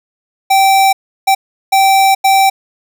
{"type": "tone bursts at uneven times", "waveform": "square", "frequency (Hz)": 777, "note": "G5", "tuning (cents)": -16, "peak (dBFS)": -7, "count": 4, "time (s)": [[0.5, 0.93], [1.27, 1.35], [1.72, 2.15], [2.24, 2.5]], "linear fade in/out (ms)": 10, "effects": []}